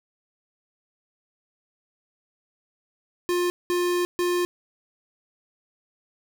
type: tone bursts at uneven times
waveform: square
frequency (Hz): 353.8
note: F4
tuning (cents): +23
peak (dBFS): -22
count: 3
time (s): 3.29-3.5 / 3.7-4.05 / 4.19-4.45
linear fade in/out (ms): 0
effects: none